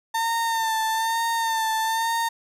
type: tone with vibrato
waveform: 35% pulse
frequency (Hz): 902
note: A5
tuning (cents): +43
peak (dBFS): -20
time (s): 0.14-2.29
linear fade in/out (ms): 10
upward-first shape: sine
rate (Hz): 1.1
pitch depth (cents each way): 36
effects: resampled to 32000 Hz